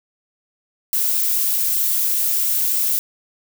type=noise; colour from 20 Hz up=violet; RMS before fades=-19 dBFS; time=0.93-2.99 s; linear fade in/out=0 ms; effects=none